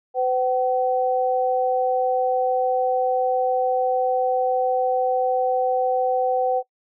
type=tone pair together; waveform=sine; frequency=507.9 / 761 Hz; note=B4 / F#5; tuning=+48 / +48 cents; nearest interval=perfect fifth; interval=700 cents; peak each=-21 dBFS; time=0.14-6.63 s; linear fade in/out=50 ms; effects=noise-tail reverb RT60 0.1 s tail -22 dB re dry

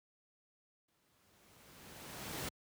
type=noise with exponential growth; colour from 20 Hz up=pink; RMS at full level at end=-39 dBFS; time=0.88-2.49 s; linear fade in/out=5 ms; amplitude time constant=350 ms; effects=high-pass 80 Hz 12 dB/octave

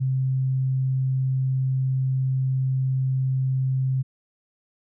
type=tone; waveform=sine; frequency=131.5 Hz; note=C3; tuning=9 cents sharp; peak=-20 dBFS; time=0-4.03 s; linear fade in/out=20 ms; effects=none

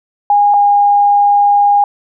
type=tone pair in turn; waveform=sine; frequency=819 / 814.7 Hz; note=G#5 / G#5; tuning=-24 / -33 cents; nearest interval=unison; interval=9 cents; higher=first; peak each=-6 dBFS; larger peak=neither; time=0.3-0.54 / 0.54-1.84 s; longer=second; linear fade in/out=2 ms; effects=none

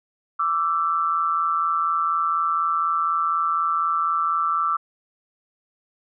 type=tone pair together; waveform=sine; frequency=1166 / 1330.1 Hz; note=D6 / E6; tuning=-13 / +15 cents; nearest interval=major second; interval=228 cents; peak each=-22 dBFS; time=0.39-4.77 s; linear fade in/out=10 ms; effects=none

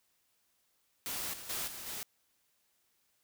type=noise with level steps; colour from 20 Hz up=white; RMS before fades=-38 / -47 / -37 / -45 / -41 dBFS; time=1.06-2.03 s; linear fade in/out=0 ms; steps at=1.33 / 1.49 / 1.67 / 1.86 s; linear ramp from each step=10 ms; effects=white hiss -75 dBFS RMS until 3.23 s

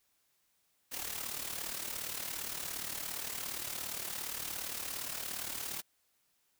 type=noise with amplitude modulation; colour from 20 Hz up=white; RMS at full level=-37 dBFS; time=0.91-5.82 s; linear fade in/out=20 ms; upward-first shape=sine; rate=37.3 Hz; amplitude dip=65%; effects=white hiss -75 dBFS RMS until 6.59 s

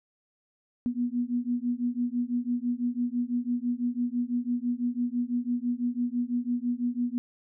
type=beating tone pair; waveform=sine; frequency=240 / 246 Hz; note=B3 / B3; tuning=-49 / -7 cents; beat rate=6 Hz; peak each=-29 dBFS; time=0.86-7.18 s; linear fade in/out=0 ms; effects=none

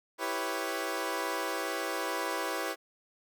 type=chord; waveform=15% pulse; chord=C# half-diminished seventh; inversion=first; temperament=equal; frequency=329.6 / 392 / 493.9 / 554.4 Hz; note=E4 / G4 / B4 / C#5; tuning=0 / 0 / 0 / 0 cents; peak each=-31 dBFS; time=0.18-2.76 s; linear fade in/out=50 ms; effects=none

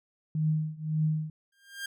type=tone with tremolo; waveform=sine; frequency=155.56 Hz; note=D#3; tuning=in tune; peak=-22 dBFS; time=0.35-1.3 s; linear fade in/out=2 ms; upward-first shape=triangle; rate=1.8 Hz; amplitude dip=95%
type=tone with exponential growth; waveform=sawtooth; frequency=1602 Hz; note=G6; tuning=37 cents sharp; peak=-28 dBFS; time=1.52-1.86 s; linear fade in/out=5 ms; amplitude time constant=72 ms
effects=none

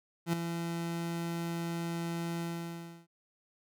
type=tone with ADSR envelope; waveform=30% pulse; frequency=168.8 Hz; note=E3; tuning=41 cents sharp; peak=-23 dBFS; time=0.26-3.07 s; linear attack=71 ms; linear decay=6 ms; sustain=-8 dB; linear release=670 ms; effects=none

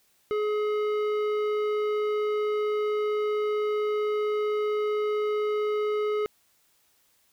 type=tone with tanh clipping; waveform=sine; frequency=422.2 Hz; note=G#4; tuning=29 cents sharp; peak=-26 dBFS; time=0.31-6.26 s; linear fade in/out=0 ms; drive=13 dB; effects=white hiss -66 dBFS RMS until 7.32 s

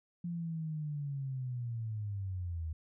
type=linear sweep; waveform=sine; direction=down; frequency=174.4 to 77.78 Hz; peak=-35 dBFS; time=0.24-2.73 s; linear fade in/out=5 ms; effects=none

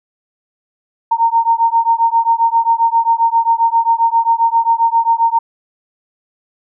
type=beating tone pair; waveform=sine; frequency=916 / 923.5 Hz; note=A#5 / A#5; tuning=-31 / -16 cents; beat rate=7.5 Hz; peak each=-13 dBFS; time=1.11-5.39 s; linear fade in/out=10 ms; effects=none

